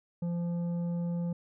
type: tone with tanh clipping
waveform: triangle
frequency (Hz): 172.3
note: F3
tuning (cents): -23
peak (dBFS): -31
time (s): 0.22-1.33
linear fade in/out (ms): 5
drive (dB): 12
effects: none